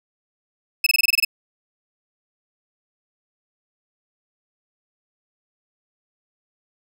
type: tone bursts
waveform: 30% pulse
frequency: 2600 Hz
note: E7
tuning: 24 cents flat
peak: -11 dBFS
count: 9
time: 0.84-1.249 s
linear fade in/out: 5 ms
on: 25 ms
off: 23 ms
effects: none